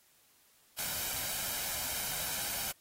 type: noise with comb filter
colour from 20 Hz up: white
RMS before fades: -36 dBFS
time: 0.78-2.72 s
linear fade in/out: 10 ms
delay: 1.3 ms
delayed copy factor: +0.5
effects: white hiss -66 dBFS RMS until 2.8 s + AAC 48 kbps